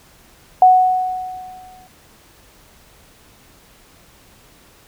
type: tone with exponential decay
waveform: sine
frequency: 740 Hz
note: F#5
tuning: in tune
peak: -4 dBFS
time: 0.62-1.87 s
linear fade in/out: 2 ms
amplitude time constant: 270 ms
effects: pink hiss -49 dBFS RMS until 4.87 s